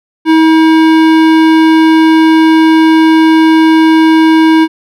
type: tone with hard clipping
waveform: sine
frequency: 320 Hz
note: D#4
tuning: 49 cents sharp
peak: -5 dBFS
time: 0.25-4.68 s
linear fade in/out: 50 ms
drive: 17 dB
effects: none